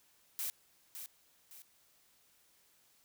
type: noise with echo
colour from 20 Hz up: blue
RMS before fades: -38 dBFS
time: 0.39-0.5 s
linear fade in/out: 0 ms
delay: 560 ms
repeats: 2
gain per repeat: -8 dB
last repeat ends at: 1.62 s
effects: white hiss -69 dBFS RMS until 3.04 s